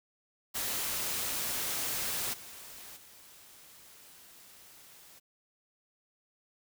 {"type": "noise with level steps", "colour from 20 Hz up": "white", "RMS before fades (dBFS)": [-34, -48, -55], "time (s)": [0.54, 5.2], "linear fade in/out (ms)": 20, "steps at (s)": [2.33, 2.96], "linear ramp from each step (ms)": 10, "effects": []}